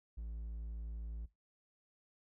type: tone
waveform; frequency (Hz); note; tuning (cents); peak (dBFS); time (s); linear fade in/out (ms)
triangle; 56; A1; +31; -39; 0.17-1.26; 10
effects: noise-tail reverb RT60 0.2 s tail -18 dB re dry